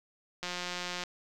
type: click train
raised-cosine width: 0.2 ms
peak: -19 dBFS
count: 109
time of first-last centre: 0.43-1.037 s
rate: 178 Hz
effects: none